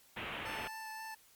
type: low-pass noise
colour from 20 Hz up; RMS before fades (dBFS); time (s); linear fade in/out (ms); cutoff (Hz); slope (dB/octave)
white; -42; 0.16-0.68; 10; 3100; 48
type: tone with vibrato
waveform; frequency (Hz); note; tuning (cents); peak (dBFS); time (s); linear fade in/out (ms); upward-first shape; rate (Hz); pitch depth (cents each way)
25% pulse; 880; A5; 0; -39; 0.45-1.15; 10; sine; 3.8; 10
effects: white hiss -64 dBFS RMS until 1.35 s + MP3 96 kbps